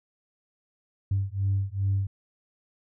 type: beating tone pair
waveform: sine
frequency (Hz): 96.8 / 99.3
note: G2 / G2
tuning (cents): -21 / +23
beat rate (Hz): 2.5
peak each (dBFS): -26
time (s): 1.11-2.07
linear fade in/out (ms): 5
effects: tanh soft clip ceiling -18 dBFS